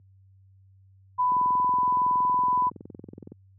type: tone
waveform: sine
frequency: 997 Hz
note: B5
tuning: 16 cents sharp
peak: -20 dBFS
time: 1.18-2.7 s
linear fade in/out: 20 ms
type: click train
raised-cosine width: 3 ms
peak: -26 dBFS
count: 44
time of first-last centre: 1.32-3.32 s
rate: 21.5 Hz
effects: added 96 Hz sine -45 dBFS peak until 3.58 s + high-pass 150 Hz 12 dB/octave